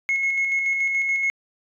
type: tone with tremolo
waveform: sine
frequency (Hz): 2174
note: C#7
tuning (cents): -34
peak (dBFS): -17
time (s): 0.09-1.3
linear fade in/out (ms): 0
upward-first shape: square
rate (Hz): 7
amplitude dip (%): 35
effects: tanh soft clip ceiling -16 dBFS